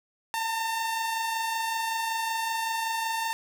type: tone pair together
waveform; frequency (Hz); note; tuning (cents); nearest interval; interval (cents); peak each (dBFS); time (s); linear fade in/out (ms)
sawtooth; 880 / 905.3; A5 / A5; 0 / +49; unison; 49; -34 / -24; 0.34-3.33; 0
effects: none